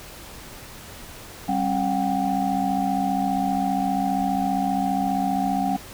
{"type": "tone cluster", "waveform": "sine", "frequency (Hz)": [194.6, 269.6, 728, 783], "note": ["G3", "C#4", "F#5", "G5"], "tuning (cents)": [-12, -48, -28, -2], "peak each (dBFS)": -26, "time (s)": [1.48, 5.77], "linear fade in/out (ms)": 10, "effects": ["pink hiss -41 dBFS RMS until 5.93 s"]}